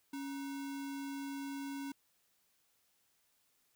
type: tone with sample-and-hold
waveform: sine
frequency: 277.2 Hz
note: C#4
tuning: in tune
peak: -39 dBFS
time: 0.13-1.92 s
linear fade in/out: 5 ms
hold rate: 1225 Hz
effects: white hiss -75 dBFS RMS until 3.75 s